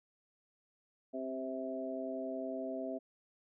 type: harmonic tone with a mistuned harmonic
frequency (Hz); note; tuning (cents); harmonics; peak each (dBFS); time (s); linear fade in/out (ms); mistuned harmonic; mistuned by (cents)
130.81; C3; 0; 2 / 3 / 4 / 5; -41 / -45 / -46 / -40; 1.13-2.99; 20; 2; +15
effects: none